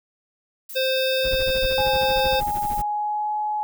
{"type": "noise", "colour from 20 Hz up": "violet", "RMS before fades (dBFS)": -36, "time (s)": [0.69, 2.82], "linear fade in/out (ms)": 5}
{"type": "harmonic tone", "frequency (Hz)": 523.3, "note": "C5", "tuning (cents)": 0, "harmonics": [1, 3, 5, 7, 9, 10], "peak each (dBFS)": [-21, -31, -29, -27, -35, -36], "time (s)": [0.75, 2.41], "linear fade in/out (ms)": 20}
{"type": "noise with tremolo", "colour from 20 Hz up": "brown", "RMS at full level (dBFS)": -29, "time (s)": [1.24, 2.82], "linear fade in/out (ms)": 2, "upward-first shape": "sine", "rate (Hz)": 13, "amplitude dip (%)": 95}
{"type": "tone with pitch glide", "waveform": "sine", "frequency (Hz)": [830.6, 845.6], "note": ["G#5", "G#5"], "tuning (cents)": [0, 31], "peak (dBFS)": -22, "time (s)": [1.78, 3.63], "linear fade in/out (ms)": 0, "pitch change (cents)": 31, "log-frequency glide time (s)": [2.69, 3.33]}
{"effects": []}